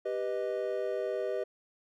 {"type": "chord", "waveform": "triangle", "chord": "G augmented", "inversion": "none", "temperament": "equal", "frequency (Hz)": [392, 493.9, 622.3], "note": ["G4", "B4", "D#5"], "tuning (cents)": [0, 0, 0], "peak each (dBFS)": -33, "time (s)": [0.05, 1.44], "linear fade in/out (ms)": 10, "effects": []}